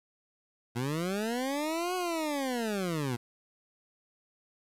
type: linear two-way sweep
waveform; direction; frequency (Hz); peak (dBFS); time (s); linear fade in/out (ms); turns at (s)
20% pulse; up then down; 114.4 to 370 to 114.4; -25; 0.75-3.17; 20; 1.95
effects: resampled to 32000 Hz + 9-bit